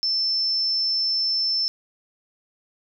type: tone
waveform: sine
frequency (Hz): 5310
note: E8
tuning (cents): +12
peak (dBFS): -20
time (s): 0.03-1.68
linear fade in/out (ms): 0
effects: none